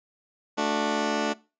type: chord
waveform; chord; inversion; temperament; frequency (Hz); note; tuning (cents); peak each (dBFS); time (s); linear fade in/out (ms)
15% pulse; D major; second; just; 220.2 / 293.7 / 367.1; A3 / D4 / F#4; +2 / 0 / -14; -22 / -21 / -26; 0.57-1.34; 20
effects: noise-tail reverb RT60 0.3 s tail -21 dB re dry + resampled to 16000 Hz